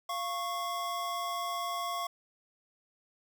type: tone pair together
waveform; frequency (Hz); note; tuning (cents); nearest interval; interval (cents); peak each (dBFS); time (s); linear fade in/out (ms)
square; 694 / 1101.7; F5 / C#6; -11 / -11; minor sixth; 800; -38 / -35; 0.09-2.07; 5
effects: none